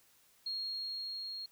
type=tone with level ramp; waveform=sine; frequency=4267 Hz; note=C8; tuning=33 cents sharp; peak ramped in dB=-35 to -40 dBFS; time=0.46-1.46 s; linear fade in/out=5 ms; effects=white hiss -67 dBFS RMS until 1.51 s